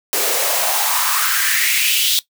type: noise with high-pass filter sweep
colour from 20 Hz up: white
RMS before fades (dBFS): -17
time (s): 0.13-2.19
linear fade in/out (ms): 0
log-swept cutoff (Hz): 390 to 3600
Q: 4
effects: noise-tail reverb RT60 0.1 s tail -17 dB re dry